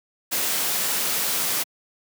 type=noise; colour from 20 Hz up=white; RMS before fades=-24 dBFS; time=0.31-1.64 s; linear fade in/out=20 ms; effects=high-pass 150 Hz 12 dB/octave